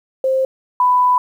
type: tone pair in turn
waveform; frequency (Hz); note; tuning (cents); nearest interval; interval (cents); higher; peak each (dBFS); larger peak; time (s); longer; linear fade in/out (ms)
sine; 527 / 994.8; C5 / B5; +12 / +12; major seventh; 1100; second; -13 / -10; second; 0.24-0.45 / 0.8-1.18; second; 2
effects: 8-bit